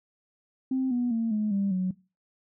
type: tone with pitch steps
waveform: sine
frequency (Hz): 261.6 / 244.1 / 227.7 / 212.5 / 198.26 / 184.98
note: C4 / B3 / A#3 / G#3 / G3 / F#3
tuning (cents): 0 / -20 / -40 / +40 / +20 / 0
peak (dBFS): -23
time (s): 0.71-1.91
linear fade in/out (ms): 5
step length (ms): 200
effects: noise-tail reverb RT60 0.3 s tail -21 dB re dry + tanh soft clip ceiling -19 dBFS